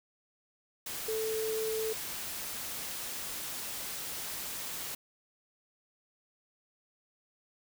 sine tone in noise, 440 Hz, A4, in tune, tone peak -31 dBFS, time 1.08-1.93 s, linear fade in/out 5 ms, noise white, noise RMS -39 dBFS, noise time 0.86-4.95 s, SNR +5 dB, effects none

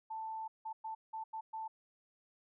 sine tone bursts at uneven times, 884 Hz, A5, 8 cents sharp, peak -39 dBFS, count 6, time 0.1-0.48 / 0.65-0.73 / 0.84-0.95 / 1.13-1.24 / 1.33-1.41 / 1.53-1.68 s, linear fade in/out 10 ms, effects none

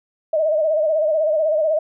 sine tone with vibrato, 622.3 Hz, D#5, in tune, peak -15 dBFS, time 0.33-1.79 s, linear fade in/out 5 ms, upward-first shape sine, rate 16 Hz, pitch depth 77 cents each way, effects none

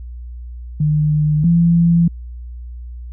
sine tone pair in turn, 151.5 / 169.51 Hz, D#3 / E3, -46 / +49 cents, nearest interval major second, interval 195 cents, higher second, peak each -12 / -9 dBFS, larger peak second, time 0.8-1.44 / 1.44-2.08 s, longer neither, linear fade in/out 5 ms, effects added 60 Hz sine -28 dBFS peak until 3.12 s

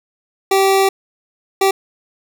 25% pulse tone bursts at uneven times, 388 Hz, G4, 18 cents flat, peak -7 dBFS, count 2, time 0.51-0.89 / 1.61-1.71 s, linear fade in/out 5 ms, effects none

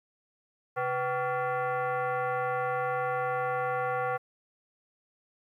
sine tone with frequency modulation, 133.7 Hz, C3, 38 cents sharp, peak -27 dBFS, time 0.76-4.18 s, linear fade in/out 20 ms, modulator 632 Hz, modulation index 2.1, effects 11-bit

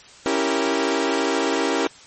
sawtooth chord, C# diminished seventh, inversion none, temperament equal, 277.2 / 329.6 / 392 / 466.2 Hz, C#4 / E4 / G4 / Bb4, 0 / 0 / 0 / 0 cents, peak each -21 dBFS, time 0.26-1.87 s, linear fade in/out 0 ms, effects white hiss -46 dBFS RMS until 2.06 s + MP3 32 kbps

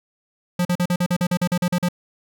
square tone bursts, 177.4 Hz, F3, 27 cents sharp, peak -18 dBFS, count 13, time 0.59-1.887 s, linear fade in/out 5 ms, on 61 ms, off 42 ms, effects none

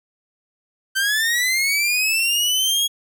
sawtooth linear sweep, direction up, 1539 to 3322 Hz, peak -14 dBFS, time 0.95-2.88 s, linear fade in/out 20 ms, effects none

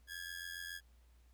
sawtooth ring-modulated tone, 1661.2 Hz, G#6, in tune, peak -37 dBFS, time 0.07-0.81 s, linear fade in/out 50 ms, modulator 43.6 Hz, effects added 60 Hz sine -62 dBFS peak until 1.33 s + pink hiss -75 dBFS RMS until 1.33 s

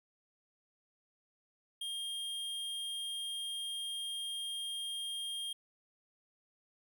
square tone, 3220 Hz, G7, 46 cents sharp, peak -38 dBFS, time 1.81-5.53 s, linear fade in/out 5 ms, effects none

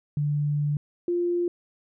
sine tone pair in turn, 146.83 / 349.2 Hz, D3 / F4, 0 / 0 cents, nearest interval octave + minor third, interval 1500 cents, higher second, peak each -22 dBFS, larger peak neither, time 0.17-0.77 / 1.08-1.48 s, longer first, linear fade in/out 2 ms, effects none

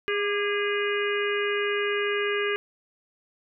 harmonic tone with a mistuned harmonic, 410.4 Hz, G#4, 21 cents flat, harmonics 1 / 3 / 4 / 5 / 6 / 7, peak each -26 / -34 / -31 / -33 / -34 / -35 dBFS, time 0.08-2.56 s, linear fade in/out 0 ms, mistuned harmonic 3, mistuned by -52 cents, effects none

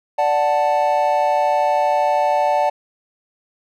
triangle chord, D major, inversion none, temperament equal, 587.3 / 740 / 880 Hz, D5 / F#5 / A5, 0 / 0 / 0 cents, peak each -17 dBFS, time 0.18-2.7 s, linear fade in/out 10 ms, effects none

